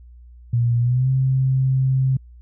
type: tone with pitch glide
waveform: sine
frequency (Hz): 118.9 to 131.93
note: A#2 to C3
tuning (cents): +35 to +15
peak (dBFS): -15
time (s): 0.53-2.17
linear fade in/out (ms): 5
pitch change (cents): +180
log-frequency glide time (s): 0.8-1.09
effects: added 60 Hz sine -41 dBFS peak until 2.41 s